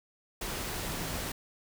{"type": "tone in noise", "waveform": "sine", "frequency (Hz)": 163.3, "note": "E3", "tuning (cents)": -16, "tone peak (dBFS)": -43, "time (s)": [0.87, 1.17], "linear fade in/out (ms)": 5, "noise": "pink", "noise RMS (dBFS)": -36, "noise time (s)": [0.41, 1.32], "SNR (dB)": -10, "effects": []}